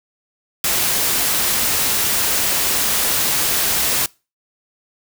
white noise, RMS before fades -18 dBFS, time 0.64-4.06 s, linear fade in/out 2 ms, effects noise-tail reverb RT60 0.3 s tail -24 dB re dry

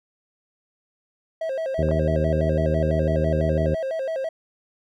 triangle tone with vibrato, 587.3 Hz, D5, in tune, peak -22 dBFS, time 1.41-4.29 s, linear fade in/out 5 ms, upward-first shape square, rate 6 Hz, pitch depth 170 cents each way
harmonic tone, 78.3 Hz, D#2, 11 cents sharp, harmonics 1 / 2 / 3 / 4 / 5 / 6 / 7 / 8, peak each -24 / -24 / -31 / -32 / -30 / -35 / -34 / -36 dBFS, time 1.78-3.75 s, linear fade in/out 10 ms
clicks, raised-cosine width 1 ms, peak -21 dBFS, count 2, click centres 1.888 / 1.914 s
effects none

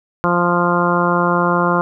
harmonic tone, 174.61 Hz, F3, in tune, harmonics 1 / 2 / 3 / 4 / 5 / 6 / 7 / 8, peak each -19 / -21 / -21 / -24 / -24 / -19 / -22 / -22 dBFS, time 0.24-1.81 s, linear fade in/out 0 ms, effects none

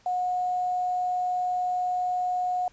sine tone with quantisation, 726 Hz, F#5, 33 cents flat, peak -24 dBFS, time 0.06-2.68 s, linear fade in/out 2 ms, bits 8, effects pink hiss -60 dBFS RMS until 2.72 s + resampled to 16000 Hz

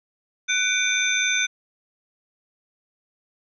sine tone cluster, 1496 / 2290 / 2394 / 3573 / 6130 Hz, F#6 / D7 / D7 / A7 / G8, +19 / -44 / +33 / +26 / -40 cents, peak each -26 dBFS, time 0.48-1.47 s, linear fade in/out 20 ms, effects none

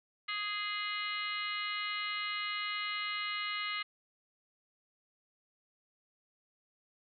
harmonic tone, 415.3 Hz, G#4, in tune, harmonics 3 / 4 / 5 / 6 / 7 / 8 / 9 / 10, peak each -40 / -47 / -38 / -48 / -41 / -49 / -49 / -45 dBFS, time 0.28-3.83 s, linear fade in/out 10 ms, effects none

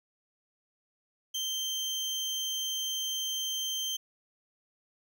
30% pulse tone, 3136 Hz, G7, in tune, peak -28 dBFS, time 1.34-3.97 s, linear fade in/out 10 ms, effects none

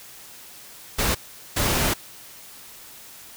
pink noise bursts at uneven times, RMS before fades -22 dBFS, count 2, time 0.98-1.15 / 1.56-1.94 s, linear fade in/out 10 ms, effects white hiss -44 dBFS RMS until 3.36 s

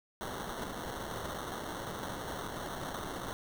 white noise with sample-and-hold, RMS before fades -40 dBFS, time 0.21-3.33 s, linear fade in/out 0 ms, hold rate 2450 Hz, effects none

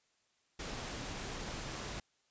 pink noise, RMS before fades -42 dBFS, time 0.59-2 s, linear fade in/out 5 ms, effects white hiss -75 dBFS RMS until 2.3 s + resampled to 16000 Hz

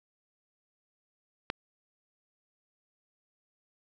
click, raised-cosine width 0.3 ms, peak -14 dBFS, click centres 1.501 s, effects none

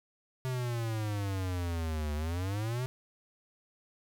square exponential two-way sweep, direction down then up, 130.81 to 73.42 to 130.81 Hz, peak -32 dBFS, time 0.45-2.86 s, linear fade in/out 0 ms, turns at 2.14 s, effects none

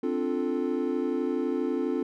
triangle chord, D minor seventh, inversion third, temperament equal, 261.6 / 293.7 / 349.2 / 440 Hz, C4 / D4 / F4 / A4, 0 / 0 / 0 / 0 cents, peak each -28 / -30 / -29 / -30 dBFS, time 0.03-2.03 s, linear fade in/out 5 ms, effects none

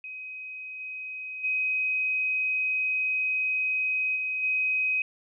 sine tone with level steps, 2523 Hz, D#7, 23 cents sharp, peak -36 / -34 / -24 / -27 / -23 dBFS, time 0.04-5.02 s, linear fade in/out 2 ms, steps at 0.79 / 1.43 / 4.15 / 4.42 s, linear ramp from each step 20 ms, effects none

